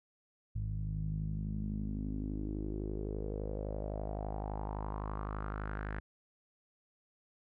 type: tone with low-pass filter sweep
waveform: sawtooth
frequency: 51.8 Hz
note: G#1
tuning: 4 cents flat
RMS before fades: -38 dBFS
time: 0.55-6 s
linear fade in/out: 5 ms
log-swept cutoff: 120 to 1700 Hz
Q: 4.4
effects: none